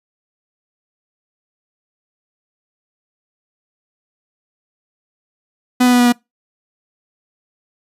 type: tone with pitch steps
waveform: 45% pulse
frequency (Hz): 249.5 / 247.5 / 245.5 / 243.5 / 241.6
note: B3 / B3 / B3 / B3 / B3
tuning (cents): +18 / +4 / -10 / -24 / -38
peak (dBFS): -9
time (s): 5.8-6.125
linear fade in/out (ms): 10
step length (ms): 65
effects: noise-tail reverb RT60 0.2 s tail -25 dB re dry + resampled to 32000 Hz